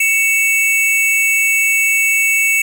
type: tone pair together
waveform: square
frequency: 2232 / 2656 Hz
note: C#7 / E7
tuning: +11 / +12 cents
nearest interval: minor third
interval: 301 cents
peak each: -15 dBFS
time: 0-2.62 s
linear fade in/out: 5 ms
effects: 7-bit